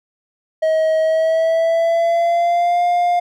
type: tone with pitch glide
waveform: triangle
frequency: 635 to 704.6 Hz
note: D#5 to F5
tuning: +35 to +15 cents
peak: -11 dBFS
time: 0.62-3.2 s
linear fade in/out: 10 ms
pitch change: +180 cents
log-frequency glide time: 1-2.83 s
effects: none